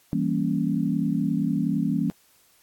sine chord, E diminished seventh, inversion none, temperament equal, 164.81 / 196 / 233.1 / 277.2 Hz, E3 / G3 / Bb3 / Db4, 0 / 0 / 0 / 0 cents, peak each -27 dBFS, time 0.13-2.1 s, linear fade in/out 0 ms, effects white hiss -60 dBFS RMS until 2.62 s + AAC 64 kbps

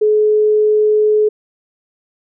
sine tone, 425.8 Hz, G#4, 43 cents sharp, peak -9 dBFS, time 0.01-1.29 s, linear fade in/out 10 ms, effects none

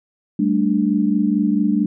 sine chord, G suspended second, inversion none, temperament just, 196 / 220.5 / 294 Hz, G3 / A3 / D4, 0 / +4 / +2 cents, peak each -19 dBFS, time 0.39-1.86 s, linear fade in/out 5 ms, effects none

